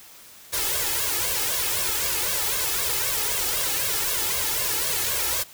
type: noise with flanger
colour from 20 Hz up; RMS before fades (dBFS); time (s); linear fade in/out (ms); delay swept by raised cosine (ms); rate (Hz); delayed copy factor
white; -25; 0.52-5.44; 20; 1.8 to 2.37; 3.9; +0.95
effects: white hiss -47 dBFS RMS until 5.53 s